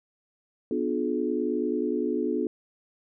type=chord; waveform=sine; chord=B diminished seventh; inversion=none; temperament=just; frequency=246.9 / 296.3 / 355.6 / 426.7 Hz; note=B3 / D4 / F4 / Ab4; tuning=0 / +15 / +31 / +47 cents; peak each=-30 dBFS; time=0.71-2.47 s; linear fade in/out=2 ms; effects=none